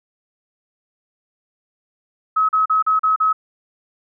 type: tone bursts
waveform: sine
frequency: 1281 Hz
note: E6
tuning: 50 cents flat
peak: -13 dBFS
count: 6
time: 2.36-3.33 s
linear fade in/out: 10 ms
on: 130 ms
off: 38 ms
effects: none